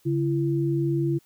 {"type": "tone pair together", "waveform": "sine", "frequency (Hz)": [141.5, 336.5], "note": ["C#3", "E4"], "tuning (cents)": [36, 36], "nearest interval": "octave + minor third", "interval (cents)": 1500, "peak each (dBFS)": -24, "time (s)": [0.05, 1.19], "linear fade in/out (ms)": 20, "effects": ["white hiss -62 dBFS RMS until 1.25 s"]}